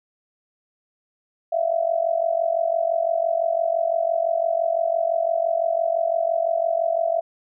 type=tone with amplitude modulation; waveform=sine; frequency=666 Hz; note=E5; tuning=18 cents sharp; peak=-15 dBFS; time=1.52-7.21 s; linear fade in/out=10 ms; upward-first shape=sine; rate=45.9 Hz; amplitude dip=85%; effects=none